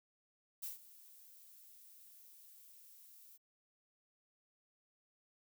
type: noise with ADSR envelope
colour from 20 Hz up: violet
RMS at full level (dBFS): -42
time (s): 0.62-3.38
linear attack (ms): 18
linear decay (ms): 140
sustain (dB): -18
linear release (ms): 23
effects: none